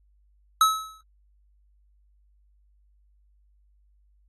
square tone with exponential decay, 1292 Hz, E6, 35 cents flat, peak -14 dBFS, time 0.61-1.01 s, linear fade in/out 2 ms, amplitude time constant 86 ms, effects added 50 Hz sine -59 dBFS peak until 4.28 s + AAC 32 kbps

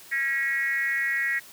sine tone with frequency modulation, 1912 Hz, A#6, 43 cents sharp, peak -23 dBFS, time 0.11-1.4 s, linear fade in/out 20 ms, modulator 273 Hz, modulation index 0.87, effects white hiss -48 dBFS RMS until 1.52 s + high-pass 80 Hz 12 dB/octave

